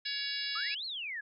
harmonic tone, 563 Hz, C#5, 27 cents sharp, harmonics 3 / 4 / 5 / 6 / 7 / 8 / 9, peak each -41 / -43 / -43 / -44 / -39 / -43 / -39 dBFS, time 0.05-0.75 s, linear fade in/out 10 ms
sine exponential two-way sweep, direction up then down, 1200 to 4384 to 1640 Hz, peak -36 dBFS, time 0.55-1.21 s, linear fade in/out 10 ms, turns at 0.85 s
effects none

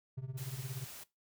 triangle tone with tremolo, 130.81 Hz, C3, in tune, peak -33 dBFS, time 0.17-0.85 s, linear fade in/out 10 ms, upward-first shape triangle, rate 17 Hz, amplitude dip 95%
white noise, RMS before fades -49 dBFS, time 0.37-1.04 s, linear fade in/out 10 ms
effects noise-tail reverb RT60 0.2 s tail -19 dB re dry

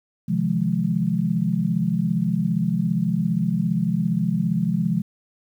sine chord, F minor seventh, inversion second, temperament just, 130.96 / 157.15 / 174.61 / 209.5 Hz, C3 / Eb3 / F3 / Ab3, +2 / +18 / 0 / +15 cents, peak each -28 / -27 / -22 / -24 dBFS, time 0.28-5.02 s, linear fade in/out 10 ms, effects 9-bit

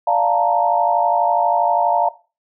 sine chord, Bb major seventh, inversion first, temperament equal, 587.3 / 698.5 / 880 / 932.3 Hz, D5 / F5 / A5 / Bb5, 0 / 0 / 0 / 0 cents, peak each -22 / -17 / -20 / -19 dBFS, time 0.07-2.09 s, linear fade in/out 5 ms, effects noise-tail reverb RT60 0.3 s tail -17 dB re dry

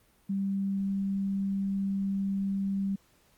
sine tone, 196 Hz, G3, in tune, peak -27 dBFS, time 0.29-2.96 s, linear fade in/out 10 ms, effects pink hiss -65 dBFS RMS until 3.37 s + Opus 32 kbps

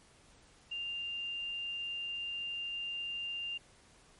sine tone, 2794 Hz, F7, in tune, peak -36 dBFS, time 0.71-3.58 s, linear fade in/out 10 ms, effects pink hiss -62 dBFS RMS until 4.19 s + MP3 48 kbps

